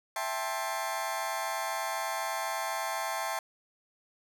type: chord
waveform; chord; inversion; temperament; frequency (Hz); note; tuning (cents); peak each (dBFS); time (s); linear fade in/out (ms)
sawtooth; A minor seventh; second; just; 660 / 792 / 880 / 1056; E5 / G5 / A5 / C6; +2 / +18 / 0 / +16; -33; 0.16-3.39; 2
effects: none